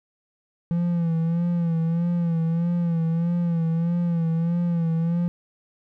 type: tone with vibrato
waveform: triangle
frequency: 168.5 Hz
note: E3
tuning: 38 cents sharp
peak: -18 dBFS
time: 0.71-5.28 s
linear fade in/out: 0 ms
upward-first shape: sine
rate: 1.6 Hz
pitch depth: 55 cents each way
effects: none